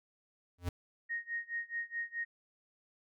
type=tone with exponential growth; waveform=square; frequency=88 Hz; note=F2; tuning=14 cents sharp; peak=-30 dBFS; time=0.58-0.69 s; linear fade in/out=5 ms; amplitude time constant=22 ms
type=tone with tremolo; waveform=sine; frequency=1864.7 Hz; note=A#6; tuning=in tune; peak=-33 dBFS; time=1.09-2.25 s; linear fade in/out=20 ms; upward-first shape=sine; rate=4.7 Hz; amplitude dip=95%
effects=none